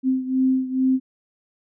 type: beating tone pair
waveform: sine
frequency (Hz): 260 / 262.3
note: C4 / C4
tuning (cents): -11 / +4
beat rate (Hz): 2.3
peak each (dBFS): -19 / -23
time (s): 0.03-1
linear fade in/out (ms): 50
effects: none